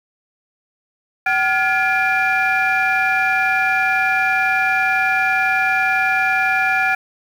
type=tone cluster; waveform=sine; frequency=762 / 1418 / 1700 / 2386 Hz; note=G5 / F6 / G#6 / D7; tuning=-49 / +26 / +40 / +27 cents; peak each=-19 dBFS; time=1.26-6.95 s; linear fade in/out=5 ms; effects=tanh soft clip ceiling -8 dBFS + 7-bit